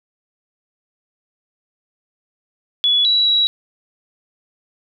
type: tone with pitch steps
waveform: sine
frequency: 3404 / 3915 / 3889 Hz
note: G#7 / B7 / B7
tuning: +42 / -16 / -27 cents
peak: -12 dBFS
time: 2.84-3.47 s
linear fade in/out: 0 ms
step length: 210 ms
effects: none